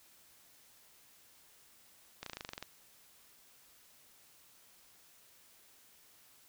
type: slowing click train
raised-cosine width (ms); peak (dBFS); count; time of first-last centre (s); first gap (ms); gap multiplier
0.2; -24; 11; 2.23-2.626; 33; 1.04
effects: white hiss -63 dBFS RMS until 6.48 s